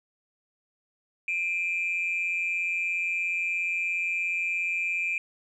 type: tone pair together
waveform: sine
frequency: 2380 / 2557 Hz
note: D7 / D#7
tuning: +22 / +47 cents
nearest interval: minor second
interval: 125 cents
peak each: -26 / -30 dBFS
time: 1.28-5.18 s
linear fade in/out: 2 ms
effects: tanh soft clip ceiling -20 dBFS